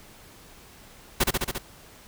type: noise with echo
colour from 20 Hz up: pink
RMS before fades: -20 dBFS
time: 1.2-1.24 s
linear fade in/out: 10 ms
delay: 69 ms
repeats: 5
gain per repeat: -2 dB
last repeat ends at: 1.585 s
effects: pink hiss -50 dBFS RMS until 2.07 s